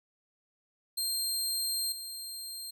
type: tone with level steps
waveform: 20% pulse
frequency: 4186 Hz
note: C8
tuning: in tune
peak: -24 / -33 dBFS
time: 0.97-2.71 s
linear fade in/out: 10 ms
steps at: 1.92 s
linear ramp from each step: 2 ms
effects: none